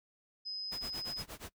sine tone, 5050 Hz, D#8, 25 cents sharp, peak -38 dBFS, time 0.45-1.23 s, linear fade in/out 20 ms
pink noise with tremolo, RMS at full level -44 dBFS, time 0.71-1.5 s, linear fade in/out 20 ms, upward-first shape sine, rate 8.5 Hz, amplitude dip 95%
effects noise-tail reverb RT60 0.1 s tail -22 dB re dry

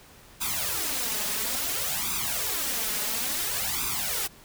white noise with flanger, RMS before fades -29 dBFS, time 0.4-4.28 s, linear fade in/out 20 ms, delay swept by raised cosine 0.81 to 4.81 ms, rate 0.58 Hz, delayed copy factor +1, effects pink hiss -52 dBFS RMS until 4.44 s

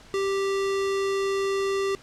square tone, 392 Hz, G4, in tune, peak -24 dBFS, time 0.14-1.95 s, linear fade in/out 0 ms, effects pink hiss -50 dBFS RMS until 2.02 s + low-pass 7000 Hz 12 dB/octave

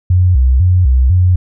sine tone with vibrato, 76.2 Hz, D#2, 36 cents flat, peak -6 dBFS, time 0.1-1.36 s, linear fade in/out 5 ms, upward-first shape square, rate 2 Hz, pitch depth 300 cents each way, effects none

